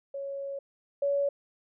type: tone pair in turn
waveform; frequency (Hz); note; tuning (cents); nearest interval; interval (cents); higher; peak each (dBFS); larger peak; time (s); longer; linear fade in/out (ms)
sine; 554.4 / 564.1; C#5 / C#5; 0 / +30; unison; 30; second; -33 / -24; second; 0.14-0.59 / 1.02-1.29; first; 5
effects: none